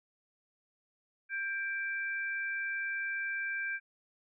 sine tone pair together, 1587.5 / 2337 Hz, G6 / D7, +21 / -9 cents, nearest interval perfect fifth, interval 670 cents, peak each -34 / -38 dBFS, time 1.29-3.8 s, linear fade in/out 50 ms, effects none

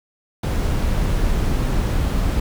brown noise, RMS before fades -19 dBFS, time 0.43-2.4 s, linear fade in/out 5 ms, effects none

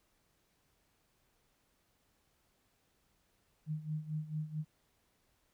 sine tone with tremolo, 154.1 Hz, D#3, 16 cents flat, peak -33 dBFS, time 3.66-4.65 s, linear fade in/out 50 ms, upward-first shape sine, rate 4.5 Hz, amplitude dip 80%, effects pink hiss -75 dBFS RMS until 5.53 s

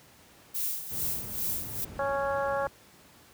violet noise with tremolo, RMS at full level -30 dBFS, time 0.54-1.85 s, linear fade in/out 10 ms, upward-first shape sine, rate 2.4 Hz, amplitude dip 70%
brown noise, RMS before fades -39 dBFS, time 0.91-2.68 s, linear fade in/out 5 ms
harmonic tone, 277.2 Hz, C#4, in tune, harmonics 2 / 3 / 4 / 5 / 6, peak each -29 / -33 / -35 / -37 / -39 dBFS, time 1.99-2.67 s, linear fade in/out 2 ms
effects pink hiss -56 dBFS RMS until 3.33 s + high-pass 80 Hz 12 dB/octave

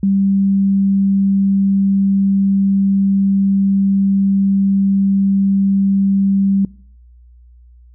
sine tone, 196 Hz, G3, in tune, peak -11 dBFS, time 0.03-6.65 s, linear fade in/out 2 ms, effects noise-tail reverb RT60 0.6 s tail -24 dB re dry + added 60 Hz sine -41 dBFS peak until 7.94 s

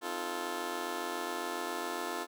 15% pulse chord, F dominant seventh, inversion second, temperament just, 261.9 / 314.3 / 349.2 / 436.5 Hz, C4 / Eb4 / F4 / A4, +2 / +18 / 0 / -14 cents, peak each -38 / -38 / -32 / -34 dBFS, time 0.01-2.27 s, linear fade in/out 50 ms, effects none

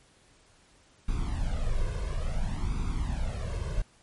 brown noise with flanger, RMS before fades -29 dBFS, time 1.08-3.82 s, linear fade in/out 5 ms, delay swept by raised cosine 0.82 to 1.92 ms, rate 0.58 Hz, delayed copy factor +0.8, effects pink hiss -61 dBFS RMS until 4.02 s + MP3 48 kbps

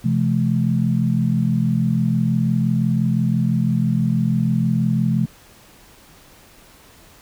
sine tone cluster, 129.9 / 169.5 / 215.5 Hz, C3 / E3 / A3, -12 / +49 / -36 cents, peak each -20 dBFS, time 0.04-5.26 s, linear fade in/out 10 ms, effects pink hiss -48 dBFS RMS until 7.21 s

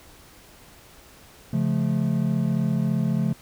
triangle chord, Db augmented, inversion none, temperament just, 138.59 / 173.24 / 216.5 Hz, Db3 / F3 / A3, 0 / -14 / -28 cents, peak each -23 dBFS, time 1.53-3.33 s, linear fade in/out 5 ms, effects pink hiss -50 dBFS RMS until 3.41 s

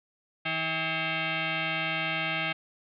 sine tone with frequency modulation, 320 Hz, D#4, 49 cents sharp, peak -27 dBFS, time 0.45-2.53 s, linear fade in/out 10 ms, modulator 482 Hz, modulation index 6.1, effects none

